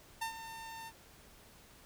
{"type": "tone with ADSR envelope", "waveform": "sawtooth", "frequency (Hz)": 903, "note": "A5", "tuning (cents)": 45, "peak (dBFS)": -30, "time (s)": [0.21, 0.92], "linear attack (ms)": 11, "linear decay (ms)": 100, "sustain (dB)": -11, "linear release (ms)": 46, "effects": ["pink hiss -59 dBFS RMS until 1.85 s"]}